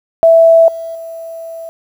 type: tone with level steps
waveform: sine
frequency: 659.3 Hz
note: E5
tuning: in tune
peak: -3 / -21 / -24 dBFS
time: 0.23-1.69 s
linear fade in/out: 0 ms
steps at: 0.68 / 0.95 s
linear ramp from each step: 2 ms
effects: 7-bit